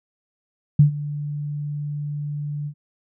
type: tone with ADSR envelope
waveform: sine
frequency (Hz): 146.8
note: D3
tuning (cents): 0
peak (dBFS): -7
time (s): 0.79-2.74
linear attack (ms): 6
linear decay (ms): 110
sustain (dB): -18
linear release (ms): 74
effects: none